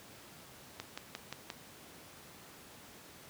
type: click train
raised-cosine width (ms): 0.2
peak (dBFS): -22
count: 5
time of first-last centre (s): 0.8-1.502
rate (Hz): 5.7
effects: pink hiss -54 dBFS RMS until 3.29 s + high-pass 100 Hz 12 dB/octave